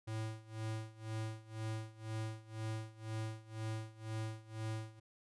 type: tone with tremolo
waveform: square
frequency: 110.2 Hz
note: A2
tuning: 3 cents sharp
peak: -38 dBFS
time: 0.07-5 s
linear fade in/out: 10 ms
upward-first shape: sine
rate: 2 Hz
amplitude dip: 90%
effects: resampled to 24000 Hz